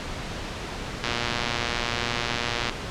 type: click train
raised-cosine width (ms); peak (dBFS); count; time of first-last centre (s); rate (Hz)
0.2; -8; 198; 1.04-2.695; 119
effects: pink hiss -33 dBFS RMS until 2.9 s + low-pass 5000 Hz 12 dB/octave